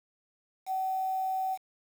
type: tone with quantisation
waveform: sine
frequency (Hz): 758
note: F#5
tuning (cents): +42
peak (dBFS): -28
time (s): 0.66-1.58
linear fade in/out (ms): 50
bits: 8
effects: none